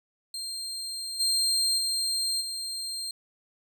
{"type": "tone with level steps", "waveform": "30% pulse", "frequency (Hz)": 4186, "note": "C8", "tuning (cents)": 0, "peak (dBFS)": [-30, -20, -23, -29], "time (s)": [0.34, 3.11], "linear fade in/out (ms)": 2, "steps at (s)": [1.19, 1.77, 2.4], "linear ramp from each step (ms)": 20, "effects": []}